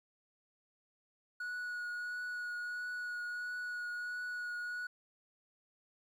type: tone with vibrato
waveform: triangle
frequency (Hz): 1460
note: F#6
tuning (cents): -24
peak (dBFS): -36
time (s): 1.4-4.87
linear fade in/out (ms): 5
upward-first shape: triangle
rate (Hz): 1.5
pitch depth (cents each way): 16
effects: 12-bit